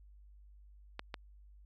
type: clicks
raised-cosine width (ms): 0.3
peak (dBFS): -23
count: 2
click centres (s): 0.994 / 1.142
effects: added 50 Hz sine -55 dBFS peak until 1.65 s